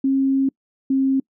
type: tone pair in turn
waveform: sine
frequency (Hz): 269.6 / 267.9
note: C#4 / C4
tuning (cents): -48 / +41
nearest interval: unison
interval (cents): 11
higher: first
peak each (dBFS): -15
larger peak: neither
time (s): 0.04-0.49 / 0.9-1.2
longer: first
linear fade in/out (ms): 5
effects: noise-tail reverb RT60 0.1 s tail -26 dB re dry